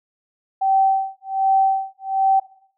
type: tone with tremolo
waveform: sine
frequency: 773 Hz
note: G5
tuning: 24 cents flat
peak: -12 dBFS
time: 0.61-2.4 s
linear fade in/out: 10 ms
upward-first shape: sine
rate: 1.3 Hz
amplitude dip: 100%
effects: noise-tail reverb RT60 0.6 s tail -18 dB re dry